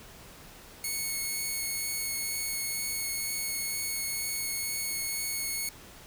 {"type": "tone with vibrato", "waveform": "5% pulse", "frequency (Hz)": 2200, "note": "C#7", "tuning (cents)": -14, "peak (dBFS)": -21, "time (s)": [0.84, 5.69], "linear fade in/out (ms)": 2, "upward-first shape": "triangle", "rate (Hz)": 2.1, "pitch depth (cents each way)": 9, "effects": ["pink hiss -50 dBFS RMS until 6.06 s"]}